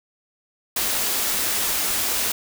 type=band-stop noise; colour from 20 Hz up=white; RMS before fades=-23 dBFS; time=0.76-2.32 s; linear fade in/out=5 ms; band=100 to 180 Hz; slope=96 dB/octave; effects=none